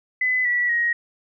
sine tone with pitch steps, 2012 / 1948 / 1886 Hz, B6 / B6 / A#6, +32 / -24 / +20 cents, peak -18 dBFS, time 0.21-0.93 s, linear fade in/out 5 ms, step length 240 ms, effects none

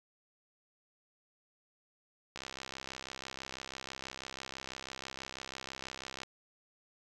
click train, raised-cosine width 0.2 ms, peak -24 dBFS, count 257, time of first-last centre 2.36-6.233 s, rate 66.1 Hz, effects none

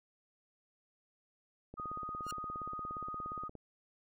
click train, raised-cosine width 2 ms, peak -34 dBFS, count 32, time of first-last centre 1.74-3.553 s, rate 17.1 Hz
sine tone, 1244.5 Hz, D#6, in tune, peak -39 dBFS, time 1.77-3.49 s, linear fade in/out 20 ms
10% pulse tone with exponential growth, 1419 Hz, F6, 27 cents sharp, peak -30 dBFS, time 2.23-2.31 s, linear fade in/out 1 ms, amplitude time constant 17 ms
effects none

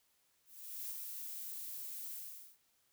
violet noise with ADSR envelope, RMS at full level -42 dBFS, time 0.45-2.58 s, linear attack 450 ms, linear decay 22 ms, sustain -3 dB, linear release 450 ms, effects white hiss -75 dBFS RMS until 2.92 s

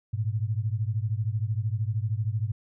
sine beating tone pair, 103.83 / 116.83 Hz, G#2 / A#2, 0 / +4 cents, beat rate 13 Hz, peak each -27 / -29 dBFS, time 0.13-2.52 s, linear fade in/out 10 ms, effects none

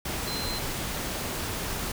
sine tone in noise, 4100 Hz, C8, 36 cents flat, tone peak -34 dBFS, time 0.27-0.59 s, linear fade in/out 5 ms, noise pink, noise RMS -32 dBFS, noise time 0.05-1.92 s, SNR -5 dB, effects none

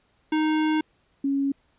square / sine tone pair in turn, 310.4 / 276.5 Hz, D#4 / C#4, -4 / -4 cents, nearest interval major second, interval 200 cents, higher first, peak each -21 dBFS, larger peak neither, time 0.32-0.81 / 1.24-1.52 s, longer first, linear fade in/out 5 ms, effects pink hiss -66 dBFS RMS until 1.78 s + resampled to 8000 Hz

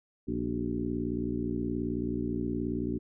harmonic tone with a mistuned harmonic, 58.8 Hz, A#1, 16 cents sharp, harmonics 1 / 2 / 3 / 4 / 5 / 6 / 7, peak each -40 / -39 / -40 / -34 / -34 / -37 / -45 dBFS, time 0.27-2.99 s, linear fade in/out 20 ms, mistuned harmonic 6, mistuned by +74 cents, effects none

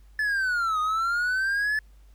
triangle linear two-way sweep, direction down then up, 1742 to 1232 to 1742 Hz, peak -21 dBFS, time 0.19-1.79 s, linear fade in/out 2 ms, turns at 0.8 s, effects added 50 Hz sine -49 dBFS peak until 2.14 s + pink hiss -66 dBFS RMS until 2.14 s

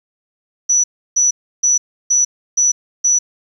sine tone bursts, 5920 Hz, F#8, in tune, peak -10 dBFS, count 6, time 0.69-3.19 s, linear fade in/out 10 ms, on 150 ms, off 320 ms, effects 8-bit

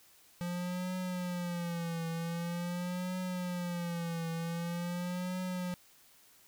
square tone with vibrato, 174.2 Hz, F3, 4 cents flat, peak -35 dBFS, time 0.41-5.74 s, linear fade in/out 0 ms, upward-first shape triangle, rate 0.45 Hz, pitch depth 98 cents each way, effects white hiss -62 dBFS RMS until 6.47 s

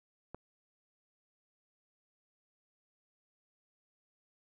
click, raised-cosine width 1 ms, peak -29 dBFS, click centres 0.346 s, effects none

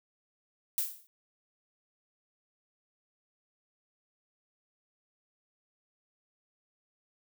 violet noise with exponential decay, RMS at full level -27 dBFS, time 0.78-1.07 s, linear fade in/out 0 ms, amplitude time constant 63 ms, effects none

